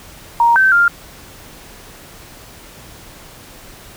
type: tone with pitch steps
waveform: sine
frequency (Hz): 937 / 1546 / 1398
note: A#5 / G6 / F6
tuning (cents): +9 / -24 / +1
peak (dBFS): -8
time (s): 0.4-0.88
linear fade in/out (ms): 2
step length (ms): 160
effects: pink hiss -39 dBFS RMS until 3.96 s